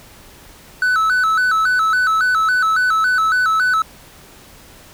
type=tone with vibrato; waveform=triangle; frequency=1396.9 Hz; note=F6; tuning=in tune; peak=-11 dBFS; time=0.82-3.82 s; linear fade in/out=2 ms; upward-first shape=square; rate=3.6 Hz; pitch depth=120 cents each way; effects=pink hiss -43 dBFS RMS until 4.93 s